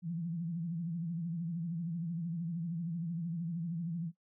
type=tone with vibrato; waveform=sine; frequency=168.5 Hz; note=E3; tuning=38 cents sharp; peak=-34 dBFS; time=0.02-4.12 s; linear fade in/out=50 ms; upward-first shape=sine; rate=13 Hz; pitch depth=98 cents each way; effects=noise-tail reverb RT60 0.1 s tail -17 dB re dry